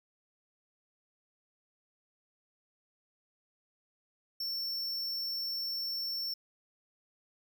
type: tone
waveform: square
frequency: 5420 Hz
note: E8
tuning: 47 cents sharp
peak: -34 dBFS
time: 4.4-6.34 s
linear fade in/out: 5 ms
effects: none